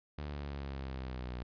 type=linear sweep; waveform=sawtooth; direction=down; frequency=74.3 to 60.3 Hz; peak=-35 dBFS; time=0.18-1.43 s; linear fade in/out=5 ms; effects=resampled to 11025 Hz